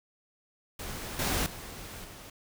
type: noise with level steps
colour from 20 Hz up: pink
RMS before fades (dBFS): -39 / -29 / -43 / -47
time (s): 0.79-2.3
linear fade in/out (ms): 5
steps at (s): 1.19 / 1.46 / 2.04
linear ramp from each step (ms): 2
effects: none